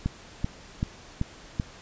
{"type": "click train", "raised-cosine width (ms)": 5, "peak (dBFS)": -13, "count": 5, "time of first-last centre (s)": [0.06, 1.598], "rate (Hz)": 2.6, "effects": ["pink hiss -48 dBFS RMS until 1.81 s", "resampled to 16000 Hz"]}